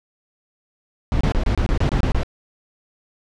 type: noise bursts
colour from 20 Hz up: brown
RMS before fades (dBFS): -18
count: 10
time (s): 1.12-2.233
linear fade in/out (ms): 0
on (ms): 87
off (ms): 27
effects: low-pass 5000 Hz 12 dB/octave